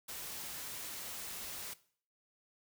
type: noise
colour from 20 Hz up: white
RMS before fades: -44 dBFS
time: 0.08-1.74 s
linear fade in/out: 10 ms
effects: noise-tail reverb RT60 0.5 s tail -18 dB re dry